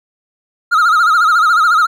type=tone with vibrato; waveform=triangle; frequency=1331 Hz; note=E6; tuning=16 cents sharp; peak=-6 dBFS; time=0.71-1.87 s; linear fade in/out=20 ms; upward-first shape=sine; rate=14 Hz; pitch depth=120 cents each way; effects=none